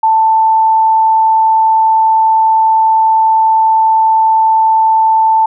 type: tone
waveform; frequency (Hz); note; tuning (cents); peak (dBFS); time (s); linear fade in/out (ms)
sine; 885; A5; +10; -6; 0.03-5.46; 5
effects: none